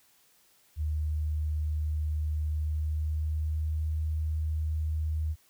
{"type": "tone with pitch glide", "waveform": "sine", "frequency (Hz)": [76.5, 77.88], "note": ["D#2", "D#2"], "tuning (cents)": [-29, 2], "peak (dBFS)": -27, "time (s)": [0.76, 5.36], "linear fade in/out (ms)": 50, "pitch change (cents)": 31, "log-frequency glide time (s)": [2.51, 3.9], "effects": ["white hiss -64 dBFS RMS until 5.49 s"]}